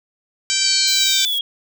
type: harmonic tone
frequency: 778 Hz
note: G5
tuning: 13 cents flat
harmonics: 2 / 3 / 4 / 5 / 6 / 7 / 8 / 9 / 10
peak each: -31 / -26 / -24 / -26 / -23 / -26 / -27 / -24 / -25 dBFS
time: 0.5-1.25 s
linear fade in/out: 0 ms
type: exponential sweep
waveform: sine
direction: down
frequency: 4699 to 3253 Hz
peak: -18 dBFS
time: 0.61-1.41 s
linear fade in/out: 2 ms
type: noise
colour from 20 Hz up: violet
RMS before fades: -30 dBFS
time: 0.87-1.39 s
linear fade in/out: 10 ms
effects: none